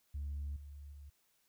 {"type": "tone with level steps", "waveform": "sine", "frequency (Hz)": 71.7, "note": "D2", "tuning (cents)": -41, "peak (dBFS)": [-36, -47, -49], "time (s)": [0.14, 1.1], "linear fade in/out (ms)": 10, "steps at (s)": [0.56, 0.92], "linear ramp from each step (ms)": 5, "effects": ["tanh soft clip ceiling -35 dBFS", "white hiss -75 dBFS RMS until 1.48 s"]}